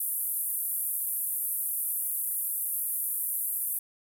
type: band-pass noise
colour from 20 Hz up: white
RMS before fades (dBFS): -31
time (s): 0-3.79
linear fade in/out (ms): 5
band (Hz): 10000 to 14000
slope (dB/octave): 48
effects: none